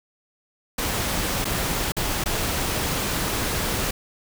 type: noise with dropouts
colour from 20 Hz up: pink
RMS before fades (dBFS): -25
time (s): 0.78-3.91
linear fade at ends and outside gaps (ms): 5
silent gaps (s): 1.445-1.452 / 1.921-1.966 / 2.24-2.258
effects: none